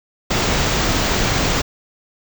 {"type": "band-stop noise", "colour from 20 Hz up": "pink", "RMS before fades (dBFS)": -18, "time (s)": [0.3, 1.62], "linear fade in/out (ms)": 10, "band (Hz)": [7600, 16000], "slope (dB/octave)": 96, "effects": []}